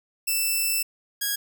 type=tone pair in turn; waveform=5% pulse; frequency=2651 / 1646.6 Hz; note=E7 / G#6; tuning=+9 / -15 cents; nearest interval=minor sixth; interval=824 cents; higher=first; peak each=-13 dBFS; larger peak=neither; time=0.27-0.83 / 1.21-1.36 s; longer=first; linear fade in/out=10 ms; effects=none